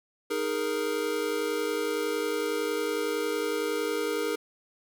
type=chord; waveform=square; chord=D# suspended fourth; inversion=none; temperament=equal; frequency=311.1 / 415.3 / 466.2 Hz; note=D#4 / G#4 / A#4; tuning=0 / 0 / 0 cents; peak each=-35 / -32 / -31 dBFS; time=0.3-4.36 s; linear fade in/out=10 ms; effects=none